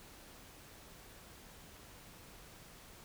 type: silence
effects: pink hiss -56 dBFS RMS until 3.04 s